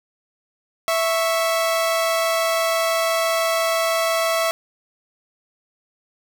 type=tone pair together; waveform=sawtooth; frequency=659.3 / 1107.5 Hz; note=E5 / C#6; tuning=0 / -2 cents; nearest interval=major sixth; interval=898 cents; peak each=-15 / -22 dBFS; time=0.88-4.51 s; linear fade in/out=0 ms; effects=none